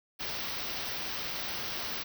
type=band-stop noise; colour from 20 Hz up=white; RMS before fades=-36 dBFS; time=0.19-2.04 s; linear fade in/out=20 ms; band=5900 to 16000 Hz; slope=96 dB/octave; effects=none